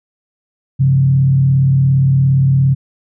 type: tone with frequency modulation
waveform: sine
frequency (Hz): 134.7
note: C#3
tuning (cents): -49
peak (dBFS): -8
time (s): 0.79-2.75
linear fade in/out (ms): 20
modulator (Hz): 37.3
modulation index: 0.44
effects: none